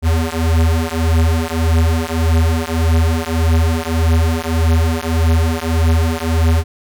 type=beating tone pair; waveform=square; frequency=80.7 / 82.4 Hz; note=E2 / E2; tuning=-36 / 0 cents; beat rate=1.7 Hz; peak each=-16 dBFS; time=0.02-6.64 s; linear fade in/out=50 ms; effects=none